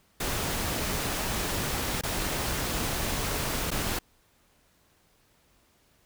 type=noise with dropouts; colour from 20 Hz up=pink; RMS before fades=-30 dBFS; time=0.2-3.99 s; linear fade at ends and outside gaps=5 ms; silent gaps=2.012-2.034 / 3.706-3.714 s; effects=pink hiss -65 dBFS RMS until 6.05 s